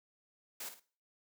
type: noise with echo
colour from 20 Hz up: white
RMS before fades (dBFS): -43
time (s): 0.6-0.69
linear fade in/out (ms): 5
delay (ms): 54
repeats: 2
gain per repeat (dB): -9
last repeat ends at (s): 0.798
effects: noise-tail reverb RT60 0.4 s tail -18 dB re dry + high-pass 200 Hz 12 dB/octave